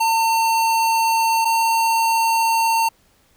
square tone pair in turn, 904 / 908.1 Hz, A5 / A#5, +47 / -46 cents, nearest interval unison, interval 7 cents, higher second, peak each -16 dBFS, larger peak neither, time 0-1.45 / 1.45-2.89 s, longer first, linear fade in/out 10 ms, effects pink hiss -58 dBFS RMS until 3.36 s

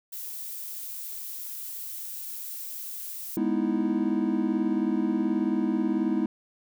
violet noise, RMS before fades -37 dBFS, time 0.12-3.37 s, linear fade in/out 10 ms
triangle chord, E major seventh, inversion first, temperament equal, 207.7 / 246.9 / 311.1 / 329.6 Hz, G#3 / B3 / D#4 / E4, 0 / 0 / 0 / 0 cents, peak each -27 dBFS, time 3.37-6.26 s, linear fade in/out 2 ms
effects none

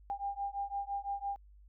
sine beating tone pair, 797 / 802.9 Hz, G5 / G5, +28 / +41 cents, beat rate 5.9 Hz, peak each -38 / -38 dBFS, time 0.1-1.36 s, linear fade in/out 0 ms, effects added 50 Hz sine -55 dBFS peak until 1.68 s

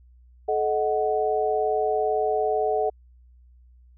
sine chord, D# diminished, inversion second, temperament equal with one note detuned, 431.2 / 622.3 / 740 Hz, A4 / D#5 / F#5, -35 / 0 / 0 cents, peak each -24 / -27 / -25 dBFS, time 0.48-2.9 s, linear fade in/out 10 ms, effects added 61 Hz sine -50 dBFS peak until 3.97 s

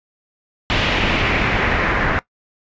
pink noise with low-pass filter sweep, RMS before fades -18 dBFS, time 0.7-2.19 s, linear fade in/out 0 ms, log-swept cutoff 3100 to 1700 Hz, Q 2.2, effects noise-tail reverb RT60 0.1 s tail -19 dB re dry + resampled to 16000 Hz

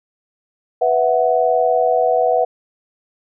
sine chord, B suspended fourth, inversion none, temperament equal, 493.9 / 659.3 / 740 Hz, B4 / E5 / F#5, 0 / 0 / 0 cents, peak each -17 dBFS, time 0.81-2.45 s, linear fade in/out 10 ms, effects none

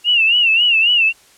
sine tone with vibrato, 2775 Hz, F7, 12 cents flat, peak -10 dBFS, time 0.04-1.13 s, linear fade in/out 50 ms, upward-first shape sine, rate 3.7 Hz, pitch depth 110 cents each way, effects white hiss -49 dBFS RMS until 1.37 s + low-pass 10000 Hz 12 dB/octave

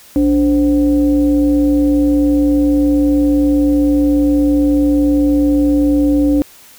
sine tone with frequency modulation, 290.9 Hz, D4, 16 cents flat, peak -9 dBFS, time 0.16-6.42 s, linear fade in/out 0 ms, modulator 232 Hz, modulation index 0.54, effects white hiss -42 dBFS RMS until 6.78 s

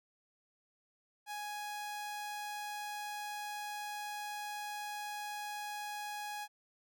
sawtooth tone, 832 Hz, G#5, 3 cents sharp, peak -36 dBFS, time 1.26-6.48 s, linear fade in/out 50 ms, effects none

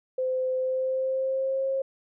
sine tone with pitch glide, 515 to 536.9 Hz, C5 to C5, -28 to +45 cents, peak -24 dBFS, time 0.18-1.82 s, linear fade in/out 5 ms, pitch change +73 cents, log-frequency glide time 0.56-1.66 s, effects none

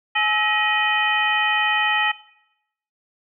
sine tone cluster, 847 / 1301 / 1897 / 2489 / 3051 Hz, G#5 / E6 / A#6 / D#7 / G7, +34 / -23 / +30 / 0 / -48 cents, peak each -24 / -27 / -22 / -23 / -25 dBFS, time 0.15-2.12 s, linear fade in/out 10 ms, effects noise-tail reverb RT60 0.8 s tail -18 dB re dry

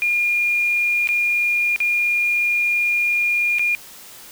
sine tone with dropouts, 2419 Hz, D#7, 49 cents flat, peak -16 dBFS, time 0.02-3.75 s, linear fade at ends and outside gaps 0 ms, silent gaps 1.073-1.089 / 1.761-1.803 / 3.585-3.594 s, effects white hiss -41 dBFS RMS until 4.31 s

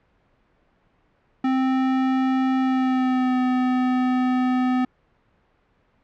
square tone with pitch glide, 261.6 to 253.7 Hz, C4 to B3, 0 to +47 cents, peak -19 dBFS, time 1.44-4.85 s, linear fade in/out 5 ms, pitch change -53 cents, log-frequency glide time 2.6-3.39 s, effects pink hiss -63 dBFS RMS until 6.03 s + low-pass 2000 Hz 12 dB/octave

